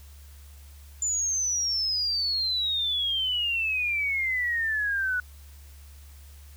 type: exponential sweep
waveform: sine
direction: down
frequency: 7120 to 1464 Hz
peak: -24 dBFS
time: 1.02-5.2 s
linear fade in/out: 2 ms
effects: added 71 Hz sine -45 dBFS peak until 6.56 s + white hiss -56 dBFS RMS until 6.56 s